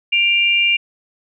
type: tone pair together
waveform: sine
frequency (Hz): 2374 / 2800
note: D7 / F7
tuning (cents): +18 / +4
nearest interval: minor third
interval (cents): 286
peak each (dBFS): -15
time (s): 0.12-0.77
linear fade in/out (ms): 10
effects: none